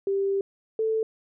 sine tone pair in turn, 393.2 / 441.7 Hz, G4 / A4, +5 / +7 cents, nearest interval major second, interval 202 cents, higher second, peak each -22 dBFS, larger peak neither, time 0.07-0.41 / 0.79-1.03 s, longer first, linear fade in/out 2 ms, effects none

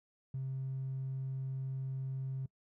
triangle tone, 133 Hz, C3, 29 cents sharp, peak -32 dBFS, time 0.34-2.46 s, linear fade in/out 5 ms, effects noise-tail reverb RT60 0.1 s tail -26 dB re dry + tanh soft clip ceiling -33 dBFS

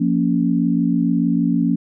sine chord, Bb minor, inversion second, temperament just, 174.81 / 233.1 / 279.7 Hz, F3 / Bb3 / Db4, +2 / 0 / +16 cents, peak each -19 dBFS, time 0-1.76 s, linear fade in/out 10 ms, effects none

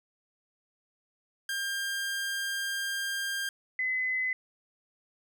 sawtooth / sine tone pair in turn, 1600 / 2026 Hz, G6 / B6, +35 / +44 cents, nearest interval major third, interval 409 cents, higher second, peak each -27 dBFS, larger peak neither, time 1.49-3.49 / 3.79-4.33 s, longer first, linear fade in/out 2 ms, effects none

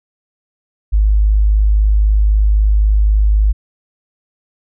sine tone, 51.91 Hz, G#1, in tune, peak -8 dBFS, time 0.92-3.53 s, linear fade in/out 20 ms, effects none

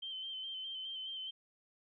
sine tone with vibrato, 3107 Hz, G7, 16 cents flat, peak -40 dBFS, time 0.02-1.31 s, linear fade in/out 10 ms, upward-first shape square, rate 4.8 Hz, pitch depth 27 cents each way, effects none

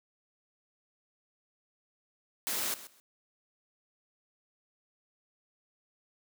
white noise with echo, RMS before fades -33 dBFS, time 2.47-2.74 s, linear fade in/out 0 ms, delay 130 ms, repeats 2, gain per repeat -15 dB, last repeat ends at 3 s, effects high-pass 150 Hz 12 dB/octave

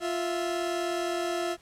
30% pulse tone pair together, 349.2 / 659.2 Hz, F4 / E5, 0 / 0 cents, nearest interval major seventh, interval 1100 cents, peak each -27 / -30 dBFS, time 0-1.57 s, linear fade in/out 50 ms, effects pink hiss -59 dBFS RMS until 1.61 s + low-pass 10000 Hz 12 dB/octave

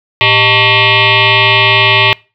sine tone with frequency modulation, 111.8 Hz, A2, 28 cents sharp, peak -5 dBFS, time 0.21-2.13 s, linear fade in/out 0 ms, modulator 506 Hz, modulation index 6.4, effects noise-tail reverb RT60 0.3 s tail -24 dB re dry

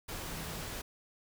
sine tone in noise, 161 Hz, E3, 41 cents flat, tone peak -48 dBFS, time 0.26-0.63 s, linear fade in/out 10 ms, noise pink, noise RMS -41 dBFS, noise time 0.08-0.82 s, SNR -10 dB, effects none

